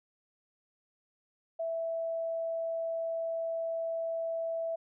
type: tone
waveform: sine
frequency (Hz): 659.3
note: E5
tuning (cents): 0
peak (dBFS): -31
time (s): 1.59-4.76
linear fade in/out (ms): 10
effects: none